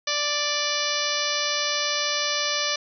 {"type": "harmonic tone", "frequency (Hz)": 587.3, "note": "D5", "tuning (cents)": 0, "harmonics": [1, 2, 3, 4, 5, 6, 7, 8, 9, 10], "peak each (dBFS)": [-32, -32, -32, -32, -32, -32, -32, -32, -32, -32], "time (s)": [0.07, 2.76], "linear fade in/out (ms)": 5, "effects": []}